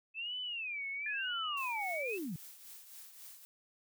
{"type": "tone with vibrato", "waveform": "sine", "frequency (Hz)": 2572, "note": "E7", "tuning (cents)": -43, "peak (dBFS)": -37, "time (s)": [0.14, 2.19], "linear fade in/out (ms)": 50, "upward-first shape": "sine", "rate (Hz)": 1, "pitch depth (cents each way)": 270}
{"type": "linear sweep", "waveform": "sine", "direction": "down", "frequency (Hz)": [1760, 139.8], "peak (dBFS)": -37, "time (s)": [1.06, 2.36], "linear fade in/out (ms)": 2}
{"type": "noise with tremolo", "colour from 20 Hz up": "blue", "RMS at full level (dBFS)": -50, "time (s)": [1.57, 3.45], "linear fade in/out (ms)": 0, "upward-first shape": "triangle", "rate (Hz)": 3.7, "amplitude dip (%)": 60}
{"effects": []}